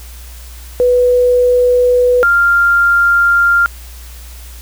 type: tone pair in turn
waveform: sine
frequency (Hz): 493.9 / 1394.5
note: B4 / F6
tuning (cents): 0 / -3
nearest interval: octave + tritone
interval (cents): 1797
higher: second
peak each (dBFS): -7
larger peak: neither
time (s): 0.8-2.23 / 2.23-3.66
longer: neither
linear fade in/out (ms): 0
effects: added 60 Hz sine -30 dBFS peak until 4.61 s + white hiss -38 dBFS RMS until 4.61 s